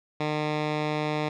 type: tone with low-pass filter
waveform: 10% pulse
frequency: 151.6 Hz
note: D#3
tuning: 45 cents flat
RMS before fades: -28 dBFS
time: 0.2-1.29 s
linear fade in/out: 5 ms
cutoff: 3500 Hz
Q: 1.1
effects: none